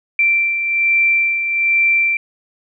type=beating tone pair; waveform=sine; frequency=2349 / 2350.2 Hz; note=D7 / D7; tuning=0 / +1 cents; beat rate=1.2 Hz; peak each=-22 / -13 dBFS; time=0.19-2.17 s; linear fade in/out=2 ms; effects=none